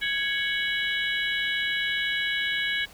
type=harmonic tone with a mistuned harmonic; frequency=554 Hz; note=C#5; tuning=1 cent flat; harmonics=3 / 4 / 5 / 6 / 7; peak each=-28 / -30 / -32 / -34 / -35 dBFS; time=0.01-2.86 s; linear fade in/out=20 ms; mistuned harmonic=5; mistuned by=+120 cents; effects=pink hiss -50 dBFS RMS until 2.93 s